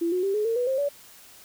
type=tone with pitch steps; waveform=sine; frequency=337.5 / 363.8 / 392.2 / 422.8 / 455.7 / 491.3 / 529.6 / 570.9 Hz; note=E4 / F#4 / G4 / G#4 / A#4 / B4 / C5 / D5; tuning=+41 / -29 / +1 / +31 / -39 / -9 / +21 / -49 cents; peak=-22 dBFS; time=0.01-0.89 s; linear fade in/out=10 ms; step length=110 ms; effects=white hiss -50 dBFS RMS until 1.44 s